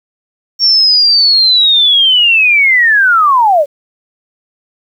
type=linear sweep; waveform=sine; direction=down; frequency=5530 to 540 Hz; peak=-5 dBFS; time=0.59-3.66 s; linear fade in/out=50 ms; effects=7-bit